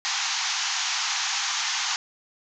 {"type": "band-pass noise", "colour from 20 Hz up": "white", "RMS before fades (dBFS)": -27, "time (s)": [0.05, 1.96], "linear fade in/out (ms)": 0, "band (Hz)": [750, 6900], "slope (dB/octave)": 96, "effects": []}